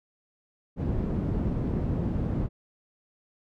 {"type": "low-pass noise", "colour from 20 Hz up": "white", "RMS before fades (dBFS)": -28, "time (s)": [0.76, 2.49], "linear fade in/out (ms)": 50, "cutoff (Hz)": 200, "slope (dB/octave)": 12, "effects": []}